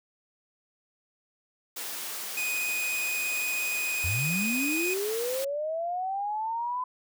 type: high-pass noise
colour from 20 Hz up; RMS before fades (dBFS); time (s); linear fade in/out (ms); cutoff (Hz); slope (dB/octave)
white; -36; 1.76-5.45; 10; 290; 12
type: tone with vibrato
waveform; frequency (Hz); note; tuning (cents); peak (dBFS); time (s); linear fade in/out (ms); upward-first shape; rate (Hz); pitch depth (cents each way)
45% pulse; 2489; D#7; 0; -28; 2.37-4.94; 5; triangle; 17; 13
type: linear sweep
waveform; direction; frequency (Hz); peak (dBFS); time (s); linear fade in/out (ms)
sine; up; 77.78 to 1016; -28; 4.04-6.84; 5
effects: none